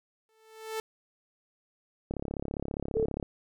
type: tone with exponential growth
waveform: sawtooth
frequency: 440.7 Hz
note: A4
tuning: 3 cents sharp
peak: -26 dBFS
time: 0.29-0.8 s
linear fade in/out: 1 ms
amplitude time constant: 110 ms
type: click train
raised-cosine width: 2 ms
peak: -20 dBFS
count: 40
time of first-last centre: 2.11-3.227 s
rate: 34.9 Hz
type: tone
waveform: sine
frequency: 443.2 Hz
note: A4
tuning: 13 cents sharp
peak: -25 dBFS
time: 2.95-3.06 s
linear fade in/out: 10 ms
effects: none